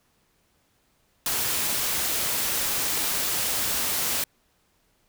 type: noise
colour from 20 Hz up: white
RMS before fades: -26 dBFS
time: 1.26-4.24 s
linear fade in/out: 2 ms
effects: pink hiss -67 dBFS RMS until 5.08 s